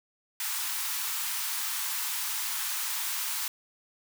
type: high-pass noise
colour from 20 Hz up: white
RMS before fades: -32 dBFS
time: 0.4-3.48 s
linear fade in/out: 2 ms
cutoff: 820 Hz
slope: 96 dB/octave
effects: none